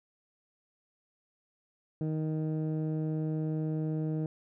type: tone with low-pass filter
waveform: 15% pulse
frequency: 156.2 Hz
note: D#3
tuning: 7 cents sharp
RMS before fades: -32 dBFS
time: 2.01-4.26 s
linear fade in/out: 2 ms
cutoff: 320 Hz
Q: 0.54
effects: none